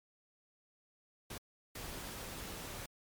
pink noise bursts at uneven times, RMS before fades -45 dBFS, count 2, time 1.3-1.38 / 1.75-2.86 s, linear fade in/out 5 ms, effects MP3 96 kbps

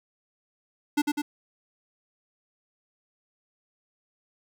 square tone with echo, 293.7 Hz, D4, in tune, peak -21 dBFS, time 0.97-1.02 s, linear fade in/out 10 ms, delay 100 ms, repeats 2, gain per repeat -3 dB, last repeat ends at 1.22 s, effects none

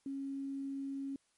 sine tone with quantisation, 274.2 Hz, C#4, 19 cents flat, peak -37 dBFS, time 0.06-1.16 s, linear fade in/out 2 ms, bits 11, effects white hiss -75 dBFS RMS until 1.37 s + MP3 48 kbps

